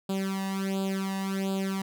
sawtooth tone with flanger, 193.3 Hz, G3, 24 cents flat, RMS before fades -30 dBFS, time 0.09-1.82 s, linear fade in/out 5 ms, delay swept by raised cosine 0.25 to 1.09 ms, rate 1.4 Hz, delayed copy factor +0.85, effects none

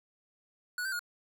square tone with pitch steps, 1467 / 1555 / 1436 Hz, F#6 / G6 / F6, -15 / -14 / +48 cents, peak -33 dBFS, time 0.78-0.993 s, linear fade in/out 2 ms, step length 71 ms, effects none

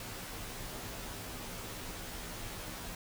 pink noise with comb filter, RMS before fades -43 dBFS, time 0-2.95 s, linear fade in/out 2 ms, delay 14 ms, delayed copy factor -0.65, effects none

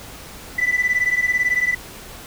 sine beating tone pair, 1978 / 1996 Hz, B6 / B6, +2 / +18 cents, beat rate 18 Hz, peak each -18 dBFS, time 0.58-1.75 s, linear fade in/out 10 ms, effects tanh soft clip ceiling -12 dBFS + pink hiss -38 dBFS RMS until 2.26 s

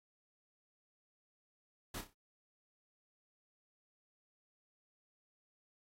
pink noise with echo, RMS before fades -44 dBFS, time 1.94-2.01 s, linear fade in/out 5 ms, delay 31 ms, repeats 4, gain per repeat -8 dB, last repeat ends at 2.134 s, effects AAC 48 kbps

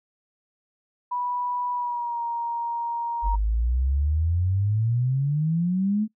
sine tone with pitch glide, 981 to 937.8 Hz, B5 to A#5, -12 to +10 cents, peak -25 dBFS, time 1.11-3.36 s, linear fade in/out 10 ms, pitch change -78 cents, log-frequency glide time 1.72-2.22 s
sine exponential sweep, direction up, 46.77 to 220 Hz, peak -20 dBFS, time 3.22-6.08 s, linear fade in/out 50 ms
effects noise-tail reverb RT60 0.1 s tail -21 dB re dry

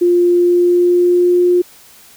sine tone with pitch glide, 350.9 to 355.6 Hz, F4 to F4, +8 to +31 cents, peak -8 dBFS, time 0.01-1.62 s, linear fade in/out 10 ms, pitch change +23 cents, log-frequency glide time 0.33-1.5 s, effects white hiss -43 dBFS RMS until 2.16 s

